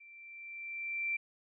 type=tone with level ramp; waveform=sine; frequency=2349 Hz; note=D7; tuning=in tune; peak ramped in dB=-53 to -30 dBFS; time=0-1.17 s; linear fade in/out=10 ms; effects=none